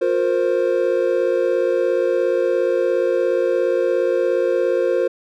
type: chord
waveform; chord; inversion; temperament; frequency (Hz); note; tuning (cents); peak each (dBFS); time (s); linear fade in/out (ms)
triangle; F suspended fourth; none; equal with one note detuned; 357.2 / 466.2 / 523.3; F4 / Bb4 / C5; +39 / 0 / 0; -19 / -19 / -17; 0.01-5.08; 10
effects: none